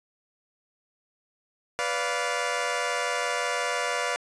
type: chord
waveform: 15% pulse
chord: B diminished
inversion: none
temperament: equal with one note detuned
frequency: 493.9 / 579.9 / 698.5 Hz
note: B4 / D5 / F5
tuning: 0 / -22 / 0 cents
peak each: -24 dBFS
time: 1.79-4.16 s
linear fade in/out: 0 ms
effects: resampled to 22050 Hz